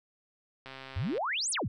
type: click train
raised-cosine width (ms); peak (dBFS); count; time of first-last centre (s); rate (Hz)
0.3; -28; 70; 0.66-1.179; 133
type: exponential two-way sweep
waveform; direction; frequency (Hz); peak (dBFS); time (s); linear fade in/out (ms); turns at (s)
sine; up then down; 77 to 10450 to 77; -29; 0.96-1.68; 5; 1.51
effects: none